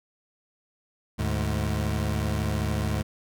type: tone pair together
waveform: 25% pulse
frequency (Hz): 74.39 / 105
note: D2 / G#2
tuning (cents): +23 / +19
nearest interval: tritone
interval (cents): 596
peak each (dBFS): -24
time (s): 1.18-3.03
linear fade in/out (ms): 20
effects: none